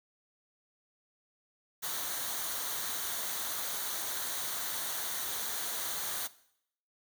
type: noise with comb filter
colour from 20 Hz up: white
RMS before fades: -36 dBFS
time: 1.82-6.28 s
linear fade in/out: 20 ms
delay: 0.39 ms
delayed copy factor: -0.55
effects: noise-tail reverb RT60 0.7 s tail -18 dB re dry